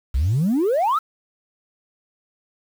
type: exponential sweep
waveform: sine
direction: up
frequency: 58.1 to 1365 Hz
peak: -15 dBFS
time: 0.14-0.99 s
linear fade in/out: 10 ms
effects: tanh soft clip ceiling -13 dBFS + 7-bit